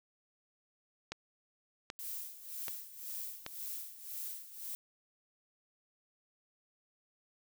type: click train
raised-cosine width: 0.2 ms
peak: -22 dBFS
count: 4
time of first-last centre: 1.12-3.464 s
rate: 1.28 Hz
type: noise with tremolo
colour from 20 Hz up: violet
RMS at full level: -41 dBFS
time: 1.99-4.75 s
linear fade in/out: 0 ms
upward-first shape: sine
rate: 1.9 Hz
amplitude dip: 75%
effects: none